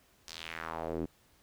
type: tone with band-pass filter sweep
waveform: square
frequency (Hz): 40.84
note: E1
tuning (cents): -15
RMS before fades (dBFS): -39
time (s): 0.27-1.06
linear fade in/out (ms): 10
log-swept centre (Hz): 5800 to 280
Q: 2.2
effects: pink hiss -66 dBFS RMS until 1.42 s